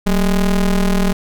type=ring-modulated tone; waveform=square; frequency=103.83 Hz; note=G#2; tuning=in tune; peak=-10 dBFS; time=0.06-1.13 s; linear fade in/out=10 ms; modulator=83.4 Hz; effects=none